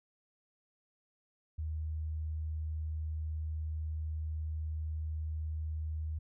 sine tone, 78.1 Hz, D#2, 7 cents sharp, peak -34 dBFS, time 1.58-6.19 s, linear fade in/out 10 ms, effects none

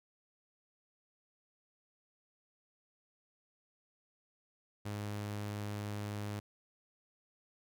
sawtooth tone, 103.6 Hz, G#2, 4 cents flat, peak -34 dBFS, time 4.85-6.4 s, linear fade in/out 10 ms, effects none

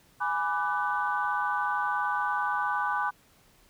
sine chord, G# half-diminished seventh, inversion none, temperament equal with one note detuned, 830.6 / 987.8 / 1174.7 / 1501.5 Hz, G#5 / B5 / D6 / F#6, 0 / 0 / 0 / +25 cents, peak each -31 dBFS, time 0.2-3.11 s, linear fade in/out 20 ms, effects tanh soft clip ceiling -15 dBFS + pink hiss -61 dBFS RMS until 3.69 s

